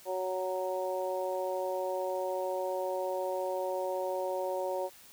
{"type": "harmonic tone", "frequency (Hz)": 185.6, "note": "F#3", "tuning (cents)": 6, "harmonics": [2, 3, 4, 5], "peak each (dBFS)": [-37, -33, -40, -39], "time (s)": [0.05, 4.9], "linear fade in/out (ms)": 50, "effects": ["white hiss -55 dBFS RMS until 5.12 s"]}